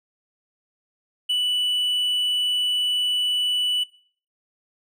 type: tone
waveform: triangle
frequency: 2966 Hz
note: F#7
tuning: 4 cents sharp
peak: -18 dBFS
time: 1.29-3.84 s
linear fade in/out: 10 ms
effects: noise-tail reverb RT60 0.5 s tail -21 dB re dry